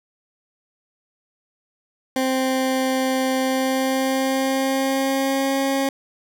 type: tone with pitch glide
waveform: 20% pulse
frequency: 261.6 to 271.8 Hz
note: C4 to C#4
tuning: 0 to -34 cents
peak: -14 dBFS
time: 2.16-5.89 s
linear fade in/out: 2 ms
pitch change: +66 cents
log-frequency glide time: 3.4-5.6 s
effects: none